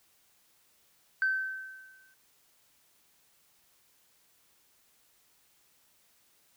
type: tone with exponential decay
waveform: sine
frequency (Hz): 1542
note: G6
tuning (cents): -29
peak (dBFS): -22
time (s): 1.22-2.14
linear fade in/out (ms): 1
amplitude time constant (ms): 200
effects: tanh soft clip ceiling -20 dBFS + white hiss -67 dBFS RMS until 6.56 s